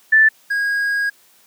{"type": "tone pair in turn", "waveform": ["sine", "triangle"], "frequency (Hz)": [1760, 1639.7], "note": ["A6", "G#6"], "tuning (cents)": [0, -23], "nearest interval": "minor second", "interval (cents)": 123, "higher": "first", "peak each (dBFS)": [-8, -15], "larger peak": "first", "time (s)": [[0.12, 0.29], [0.5, 1.1]], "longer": "second", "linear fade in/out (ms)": 10, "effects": ["white hiss -53 dBFS RMS until 1.46 s", "high-pass 150 Hz 12 dB/octave"]}